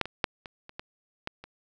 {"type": "clicks", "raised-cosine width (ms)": 0.3, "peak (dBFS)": [-9, -20, -7, -24, -28, -20, -16, -27], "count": 8, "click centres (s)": [0.013, 0.056, 0.242, 0.458, 0.694, 0.795, 1.274, 1.44], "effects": []}